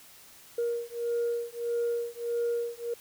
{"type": "beating tone pair", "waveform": "sine", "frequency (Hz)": [471.1, 472.7], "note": ["A#4", "A#4"], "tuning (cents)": [18, 24], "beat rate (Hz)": 1.6, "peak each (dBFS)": -30, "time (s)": [0.58, 2.94], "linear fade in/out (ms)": 5, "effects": ["tanh soft clip ceiling -23 dBFS", "white hiss -53 dBFS RMS until 3 s"]}